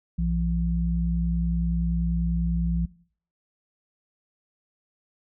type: tone pair together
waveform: sine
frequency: 60.2 / 170 Hz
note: B1 / F3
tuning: -44 / -46 cents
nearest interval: octave + tritone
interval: 1798 cents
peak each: -25 dBFS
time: 0.18-2.86 s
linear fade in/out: 10 ms
effects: noise-tail reverb RT60 0.5 s tail -19 dB re dry